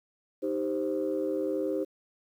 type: chord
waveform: sine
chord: C minor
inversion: first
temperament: equal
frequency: 311.1 / 392 / 523.3 Hz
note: Eb4 / G4 / C5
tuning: 0 / 0 / 0 cents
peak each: -31 dBFS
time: 0.42-1.85 s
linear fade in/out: 20 ms
effects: tanh soft clip ceiling -20 dBFS + 10-bit